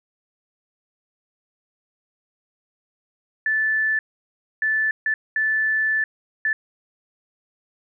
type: tone bursts at uneven times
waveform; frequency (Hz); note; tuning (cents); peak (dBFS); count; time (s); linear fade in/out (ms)
sine; 1751; A6; -9; -18; 5; 3.46-3.99 / 4.62-4.91 / 5.06-5.14 / 5.36-6.04 / 6.45-6.53; 2
effects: none